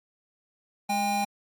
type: tone pair together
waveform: square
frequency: 207.7 / 804.8 Hz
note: G#3 / G5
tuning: 0 / +45 cents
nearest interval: octave + major seventh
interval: 2345 cents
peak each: -32 / -26 dBFS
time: 0.89-1.25 s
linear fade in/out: 10 ms
effects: AAC 64 kbps